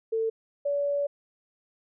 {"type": "tone pair in turn", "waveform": "sine", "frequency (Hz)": [448, 571.3], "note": ["A4", "D5"], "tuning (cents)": [31, -48], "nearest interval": "major third", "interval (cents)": 421, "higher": "second", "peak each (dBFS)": -24, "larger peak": "neither", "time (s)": [[0.12, 0.3], [0.65, 1.07]], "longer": "second", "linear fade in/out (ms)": 10, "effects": []}